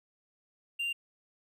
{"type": "tone", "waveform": "triangle", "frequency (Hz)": 2783, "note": "F7", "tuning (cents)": -7, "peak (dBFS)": -29, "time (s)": [0.79, 0.93], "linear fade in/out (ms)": 10, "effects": []}